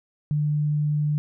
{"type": "tone", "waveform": "sine", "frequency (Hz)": 149.1, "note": "D3", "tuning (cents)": 27, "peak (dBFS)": -20, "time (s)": [0.31, 1.18], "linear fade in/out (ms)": 0, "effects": []}